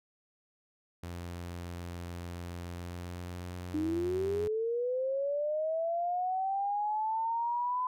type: tone with pitch glide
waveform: sawtooth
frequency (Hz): 87 to 89.24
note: F2 to F2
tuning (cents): -6 to +38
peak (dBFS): -35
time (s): 1.03-4.48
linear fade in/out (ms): 5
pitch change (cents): +44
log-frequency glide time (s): 2.63-3.56
type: linear sweep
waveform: sine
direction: up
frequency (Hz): 300 to 1013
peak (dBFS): -29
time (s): 3.74-7.87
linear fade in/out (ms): 2
effects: none

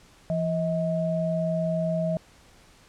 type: tone pair together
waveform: sine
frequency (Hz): 168.8 / 636.5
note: E3 / D#5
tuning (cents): +41 / +39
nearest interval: octave + major seventh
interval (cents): 2298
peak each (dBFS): -26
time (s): 0.3-2.17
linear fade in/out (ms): 0
effects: pink hiss -55 dBFS RMS until 2.88 s + low-pass 9000 Hz 12 dB/octave

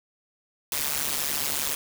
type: noise with amplitude modulation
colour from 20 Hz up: white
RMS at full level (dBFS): -24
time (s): 0.72-1.75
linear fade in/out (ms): 2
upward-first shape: sine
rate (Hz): 145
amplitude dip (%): 90
effects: none

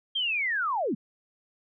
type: linear sweep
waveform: sine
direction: down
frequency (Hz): 3242 to 169.9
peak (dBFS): -25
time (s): 0.15-0.95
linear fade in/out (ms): 10
effects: none

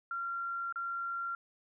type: tone with dropouts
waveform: sine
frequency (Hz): 1377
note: F6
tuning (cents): -25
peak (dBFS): -34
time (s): 0.11-1.35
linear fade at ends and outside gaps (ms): 2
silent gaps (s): 0.725-0.758
effects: none

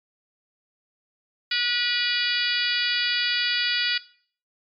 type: harmonic tone with a mistuned harmonic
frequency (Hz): 485.4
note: B4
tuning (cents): -30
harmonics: 3 / 4 / 5 / 6 / 7 / 8 / 9 / 10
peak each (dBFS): -30 / -30 / -30 / -30 / -30 / -30 / -30 / -30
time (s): 1.51-3.98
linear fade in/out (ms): 5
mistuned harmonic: 9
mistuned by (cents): +39
effects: noise-tail reverb RT60 0.5 s tail -19 dB re dry + MP3 96 kbps

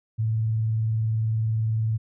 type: tone with vibrato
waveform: sine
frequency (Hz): 111.1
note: A2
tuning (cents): +17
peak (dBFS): -21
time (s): 0.18-1.98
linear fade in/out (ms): 20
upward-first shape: sine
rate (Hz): 20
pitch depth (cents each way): 56
effects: none

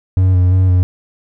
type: tone with vibrato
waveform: triangle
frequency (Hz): 91.9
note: F#2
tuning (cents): -11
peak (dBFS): -6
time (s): 0.17-0.83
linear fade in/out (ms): 0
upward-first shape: square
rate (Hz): 2.9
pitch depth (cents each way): 24
effects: none

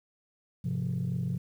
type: chord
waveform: sine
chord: F minor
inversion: first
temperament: equal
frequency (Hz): 103.83 / 130.81 / 174.61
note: Ab2 / C3 / F3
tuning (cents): 0 / 0 / 0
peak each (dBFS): -35 / -30 / -31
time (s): 0.64-1.38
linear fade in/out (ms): 10
effects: tanh soft clip ceiling -24 dBFS + 10-bit

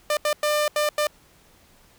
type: tone bursts at uneven times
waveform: sawtooth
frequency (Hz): 598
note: D5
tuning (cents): +31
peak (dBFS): -16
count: 5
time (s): 0.1-0.17 / 0.25-0.33 / 0.43-0.68 / 0.76-0.89 / 0.98-1.07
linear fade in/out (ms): 2
effects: pink hiss -56 dBFS RMS until 1.98 s

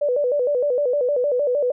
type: tone with vibrato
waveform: sine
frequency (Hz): 537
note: C5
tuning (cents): +45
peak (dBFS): -17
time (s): 0.01-1.72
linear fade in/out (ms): 10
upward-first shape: square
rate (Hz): 6.5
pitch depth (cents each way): 140
effects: none

